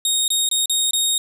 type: tone with dropouts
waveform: 20% pulse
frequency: 3729 Hz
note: A#7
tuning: in tune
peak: -11 dBFS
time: 0.05-1.18 s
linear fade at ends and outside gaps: 2 ms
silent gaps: 0.28-0.303 / 0.49-0.513 / 0.658-0.696 / 0.909-0.933 s
effects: none